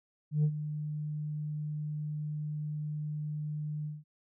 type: tone with ADSR envelope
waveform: sine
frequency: 150.8 Hz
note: D3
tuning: 46 cents sharp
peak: -20 dBFS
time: 0.31-4.04 s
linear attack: 130 ms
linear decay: 66 ms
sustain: -13 dB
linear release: 190 ms
effects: tanh soft clip ceiling -22 dBFS